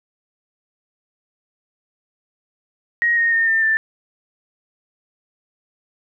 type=tone with pitch steps; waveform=sine; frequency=1884 / 1855.9 / 1828.3 / 1801 / 1774.2 Hz; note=A#6 / A#6 / A#6 / A6 / A6; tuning=+18 / -8 / -34 / +40 / +14 cents; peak=-14 dBFS; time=3.02-3.77 s; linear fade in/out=0 ms; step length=150 ms; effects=none